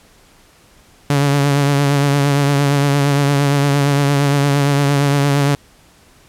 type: tone with vibrato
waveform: sawtooth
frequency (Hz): 141.7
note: C#3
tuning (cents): +38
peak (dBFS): -8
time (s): 1.1-5.55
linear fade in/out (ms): 2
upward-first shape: triangle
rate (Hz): 8.7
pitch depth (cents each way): 43
effects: pink hiss -49 dBFS RMS until 6.28 s + low-pass 12000 Hz 12 dB/octave